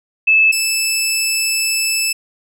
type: tone pair in turn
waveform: sine / 15% pulse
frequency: 2615 / 2628 Hz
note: E7 / E7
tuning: -15 / -6 cents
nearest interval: unison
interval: 9 cents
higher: second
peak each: -8 dBFS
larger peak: neither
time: 0.27-0.52 / 0.52-2.13 s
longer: second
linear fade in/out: 10 ms
effects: none